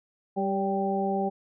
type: harmonic tone with a mistuned harmonic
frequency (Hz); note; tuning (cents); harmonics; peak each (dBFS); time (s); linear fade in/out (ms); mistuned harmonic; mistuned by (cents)
196; G3; 0; 1 / 2 / 3 / 4; -29 / -30 / -33 / -29; 0.36-1.3; 20; 3; -38
effects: none